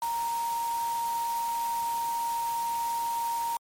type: tone in noise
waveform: sine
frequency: 932.3 Hz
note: A#5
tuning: in tune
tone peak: -27 dBFS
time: 0.02-3.57 s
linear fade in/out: 2 ms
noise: white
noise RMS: -41 dBFS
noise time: 0.02-3.57 s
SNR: +11 dB
effects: MP3 64 kbps